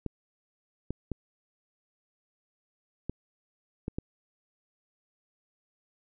clicks, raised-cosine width 3 ms, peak -19 dBFS, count 6, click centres 0.063 / 0.906 / 1.117 / 3.096 / 3.881 / 3.985 s, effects none

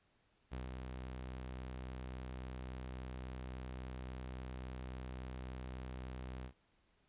sawtooth tone with ADSR envelope, 63.6 Hz, C2, 48 cents flat, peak -37 dBFS, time 0.51-6.53 s, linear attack 23 ms, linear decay 150 ms, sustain -3 dB, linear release 82 ms, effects pink hiss -75 dBFS RMS until 7.08 s + resampled to 8000 Hz

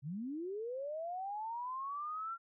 sine linear sweep, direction up, 127.7 to 1377 Hz, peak -38 dBFS, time 0.02-2.38 s, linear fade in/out 50 ms, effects none

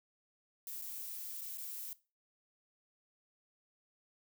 violet noise with dropouts, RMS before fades -44 dBFS, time 0.67-1.93 s, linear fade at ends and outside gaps 1 ms, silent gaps 0.815-0.82 / 1.411-1.416 / 1.574-1.58 s, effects noise-tail reverb RT60 0.3 s tail -18 dB re dry

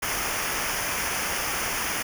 pink noise with comb filter, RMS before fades -28 dBFS, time 0.02-2.03 s, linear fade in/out 10 ms, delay 0.25 ms, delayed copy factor -0.75, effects none

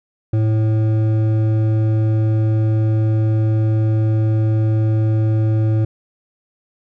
triangle tone with hard clipping, 109.5 Hz, A2, 8 cents flat, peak -15 dBFS, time 0.33-5.85 s, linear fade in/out 5 ms, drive 13 dB, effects none

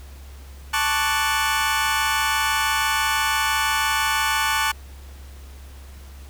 25% pulse chord, D major seventh, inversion second, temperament equal, 880 / 1108.7 / 1174.7 / 1480 Hz, A5 / C#6 / D6 / F#6, 0 / 0 / 0 / 0 cents, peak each -20 / -23 / -23 / -21 dBFS, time 0.73-4.72 s, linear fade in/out 10 ms, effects added 68 Hz sine -38 dBFS peak until 6.29 s + pink hiss -49 dBFS RMS until 6.29 s

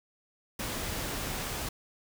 pink noise, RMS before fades -35 dBFS, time 0.59-1.69 s, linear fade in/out 5 ms, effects none

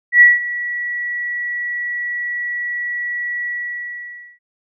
sine tone with ADSR envelope, 1938 Hz, B6, 33 cents flat, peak -3 dBFS, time 0.12-4.39 s, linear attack 90 ms, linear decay 180 ms, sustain -17 dB, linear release 930 ms, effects none

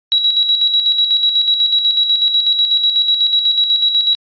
sine tone with tremolo, 3885 Hz, B7, 29 cents flat, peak -9 dBFS, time 0.12-4.15 s, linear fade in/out 0 ms, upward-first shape square, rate 8.1 Hz, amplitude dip 50%, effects resampled to 11025 Hz

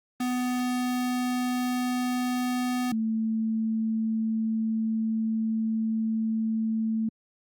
square / sine tone pair in turn, 249.3 / 221.9 Hz, B3 / A3, +16 / +15 cents, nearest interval major second, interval 201 cents, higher first, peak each -26 / -24 dBFS, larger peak second, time 0.2-2.92 / 2.92-7.09 s, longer second, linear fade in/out 5 ms, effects Opus 24 kbps

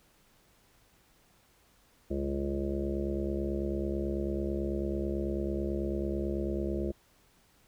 harmonic tone with a mistuned harmonic, 69.1 Hz, C#2, 5 cents flat, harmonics 1 / 2 / 3 / 5 / 6 / 7 / 8 / 9, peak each -35 / -46 / -36 / -34 / -42 / -44 / -42 / -43 dBFS, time 2.1-6.92 s, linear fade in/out 10 ms, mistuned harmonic 2, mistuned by +41 cents, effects pink hiss -65 dBFS RMS until 7.67 s

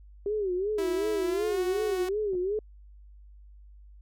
sine tone with vibrato, 392 Hz, G4, in tune, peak -26 dBFS, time 0.26-2.59 s, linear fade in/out 2 ms, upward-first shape sine, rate 2.7 Hz, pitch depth 160 cents each way
sawtooth tone with pitch glide, 327.7 to 370 Hz, E4 to F#4, -10 to 0 cents, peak -29 dBFS, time 0.78-2.09 s, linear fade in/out 5 ms, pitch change +210 cents, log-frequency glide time 1.22-1.62 s
clicks, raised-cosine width 2 ms, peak -33 dBFS, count 2, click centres 2.334 / 2.351 s
effects added 50 Hz sine -48 dBFS peak until 4.01 s

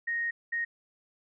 sine tone bursts at uneven times, 1864.7 Hz, A#6, in tune, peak -28 dBFS, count 2, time 0.07-0.31 / 0.52-0.65 s, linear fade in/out 10 ms, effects none

